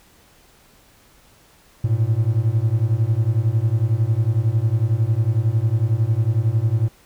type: beating tone pair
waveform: triangle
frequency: 106.3 / 117.3 Hz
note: G#2 / A#2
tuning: +41 / +11 cents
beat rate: 11 Hz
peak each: -17 dBFS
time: 1.84-6.89 s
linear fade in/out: 5 ms
effects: pink hiss -53 dBFS RMS until 7.05 s